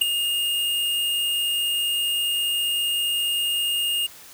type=tone with ADSR envelope; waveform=square; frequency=2835 Hz; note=F7; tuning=25 cents sharp; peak=-12 dBFS; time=0.01-4.07 s; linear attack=9 ms; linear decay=5 ms; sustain=-10 dB; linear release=13 ms; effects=white hiss -45 dBFS RMS until 4.33 s